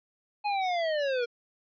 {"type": "linear sweep", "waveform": "square", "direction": "down", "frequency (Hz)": [841, 466.4], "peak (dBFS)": -27, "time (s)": [0.44, 1.26], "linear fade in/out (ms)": 20, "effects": ["resampled to 11025 Hz"]}